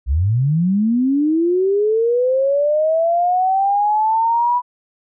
sine linear sweep, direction up, 58.27 to 987 Hz, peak -13 dBFS, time 0.06-4.62 s, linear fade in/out 50 ms, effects none

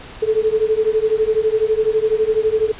sine beating tone pair, 430.8 / 442.8 Hz, A4 / A4, -37 / +11 cents, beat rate 12 Hz, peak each -17 / -17 dBFS, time 0.22-2.72 s, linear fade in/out 10 ms, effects pink hiss -37 dBFS RMS until 2.79 s + resampled to 8000 Hz

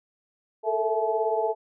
sine tone cluster, 434.6 / 451.7 / 660 / 860 Hz, A4 / A4 / E5 / A5, -21 / +45 / +2 / -40 cents, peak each -28 dBFS, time 0.63-1.55 s, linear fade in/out 50 ms, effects none

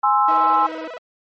sine chord, Ab augmented, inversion none, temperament equal, 830.6 / 1046.5 / 1318.5 Hz, Ab5 / C6 / E6, 0 / 0 / 0 cents, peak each -17 / -18 / -18 dBFS, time 0.03-0.67 s, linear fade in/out 10 ms
sawtooth tone, 317 Hz, D#4, 32 cents sharp, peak -26 dBFS, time 0.28-0.88 s, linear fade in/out 5 ms
sawtooth tone with vibrato, 567 Hz, C#5, 39 cents sharp, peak -27 dBFS, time 0.28-0.98 s, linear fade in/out 2 ms, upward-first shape square, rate 16 Hz, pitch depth 240 cents each way
effects low-pass 3000 Hz 12 dB/octave + MP3 32 kbps

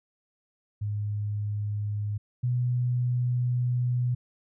sine tone pair in turn, 104 / 123.4 Hz, G#2 / B2, +3 / -1 cents, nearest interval minor third, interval 296 cents, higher second, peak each -27 / -23 dBFS, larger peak second, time 0.81-2.18 / 2.43-4.15 s, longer second, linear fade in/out 10 ms, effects none

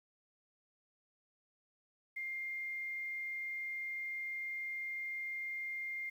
sine tone, 2111 Hz, C7, 15 cents sharp, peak -38 dBFS, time 2.16-6.1 s, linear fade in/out 10 ms, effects 11-bit

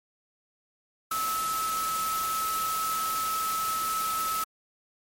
sine tone in noise, 1298 Hz, E6, 27 cents flat, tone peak -27 dBFS, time 1.11-4.44 s, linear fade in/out 5 ms, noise white, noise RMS -34 dBFS, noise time 1.11-4.44 s, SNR +4 dB, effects MP3 64 kbps

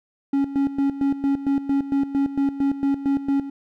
triangle tone with tremolo, 277.2 Hz, C#4, in tune, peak -15 dBFS, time 0.33-3.5 s, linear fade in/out 5 ms, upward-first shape square, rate 4.4 Hz, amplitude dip 75%, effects none

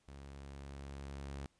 sawtooth tone with level ramp, 69.3 Hz, C#2, in tune, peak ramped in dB -46 to -38 dBFS, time 0.08-1.46 s, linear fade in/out 0 ms, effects pink hiss -75 dBFS RMS until 1.59 s + resampled to 22050 Hz

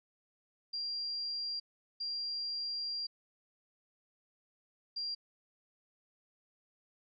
sine tone bursts at uneven times, 4762 Hz, D8, 23 cents sharp, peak -35 dBFS, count 3, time 0.73-1.6 / 2-3.07 / 4.96-5.15 s, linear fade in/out 10 ms, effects none

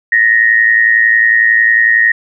sine tone with amplitude modulation, 1864.7 Hz, A#6, in tune, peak -3 dBFS, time 0.12-2.12 s, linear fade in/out 5 ms, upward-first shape sine, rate 111 Hz, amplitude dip 70%, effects none

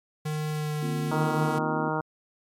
square tone with pitch glide, 152.9 to 150.97 Hz, D#3 to D3, -30 to +48 cents, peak -28 dBFS, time 0.25-1.59 s, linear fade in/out 10 ms, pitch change -22 cents, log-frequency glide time 0.51-0.72 s
sine chord, Bb suspended second, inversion none, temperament equal, 233.1 / 261.6 / 349.2 Hz, Bb3 / C4 / F4, 0 / 0 / 0 cents, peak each -34 / -36 / -37 dBFS, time 0.82-1.9 s, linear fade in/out 10 ms
harmonic tone, 155.9 Hz, D#3, 4 cents sharp, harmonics 1 / 2 / 3 / 4 / 5 / 6 / 7 / 8 / 9, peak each -32 / -33 / -33 / -35 / -34 / -32 / -37 / -37 / -35 dBFS, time 1.11-2.01 s, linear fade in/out 5 ms
effects MP3 64 kbps

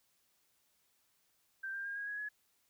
sine tone with pitch steps, 1568 / 1591.7 / 1615.8 / 1640.3 / 1665.1 / 1690.3 Hz, G6 / G6 / G#6 / G#6 / G#6 / G#6, 0 / +26 / -48 / -22 / +4 / +30 cents, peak -38 dBFS, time 1.63-2.29 s, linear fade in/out 10 ms, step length 110 ms, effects white hiss -75 dBFS RMS until 2.69 s

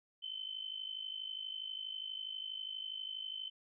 sine tone with amplitude modulation, 3065 Hz, G7, 40 cents flat, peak -37 dBFS, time 0.22-3.5 s, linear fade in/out 20 ms, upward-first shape sine, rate 52.3 Hz, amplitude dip 75%, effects none

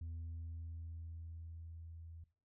sine tone with level ramp, 82.4 Hz, E2, in tune, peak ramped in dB -40 to -50 dBFS, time 0.01-2.24 s, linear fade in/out 5 ms, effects noise-tail reverb RT60 0.4 s tail -18 dB re dry + tanh soft clip ceiling -41 dBFS

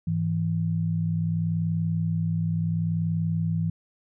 sine tone pair together, 103.83 / 164.53 Hz, G#2 / E3, 0 / -3 cents, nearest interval minor sixth, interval 797 cents, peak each -28 / -24 dBFS, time 0.07-3.7 s, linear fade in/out 5 ms, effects none

